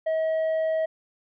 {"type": "tone with tanh clipping", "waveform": "sine", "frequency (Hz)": 639, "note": "D#5", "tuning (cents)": 46, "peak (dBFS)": -23, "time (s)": [0.06, 0.86], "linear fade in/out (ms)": 10, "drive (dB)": 4, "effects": []}